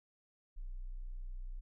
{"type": "tone", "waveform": "sine", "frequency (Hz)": 30.87, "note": "B0", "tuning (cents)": 0, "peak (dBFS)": -40, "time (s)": [0.56, 1.61], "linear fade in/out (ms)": 20, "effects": []}